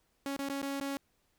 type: tone with dropouts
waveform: sawtooth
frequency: 277.2 Hz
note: C#4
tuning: in tune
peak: -30 dBFS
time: 0.26-0.97 s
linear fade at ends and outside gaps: 1 ms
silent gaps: 0.365-0.391 / 0.488-0.497 / 0.618-0.627 / 0.8-0.81 s
effects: pink hiss -74 dBFS RMS until 1.38 s